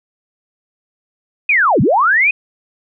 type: linear two-way sweep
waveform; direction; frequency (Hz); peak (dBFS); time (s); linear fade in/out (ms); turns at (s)
sine; down then up; 2548 to 103.83 to 2548; -9; 1.49-2.31; 5; 1.81
effects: none